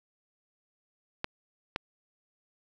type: clicks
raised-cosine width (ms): 0.3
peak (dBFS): -14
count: 2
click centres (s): 1.244 / 1.761
effects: none